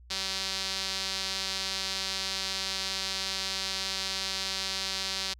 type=tone with band-pass filter; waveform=sawtooth; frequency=191.6 Hz; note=G3; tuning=39 cents flat; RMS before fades=-33 dBFS; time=0.1-5.34 s; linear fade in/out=10 ms; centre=4500 Hz; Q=2.4; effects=added 60 Hz sine -50 dBFS peak until 5.39 s